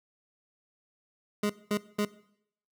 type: tone bursts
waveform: 25% pulse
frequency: 207.7 Hz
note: G#3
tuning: in tune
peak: -22 dBFS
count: 3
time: 1.43-2.051 s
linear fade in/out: 5 ms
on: 67 ms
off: 210 ms
effects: noise-tail reverb RT60 0.7 s tail -19 dB re dry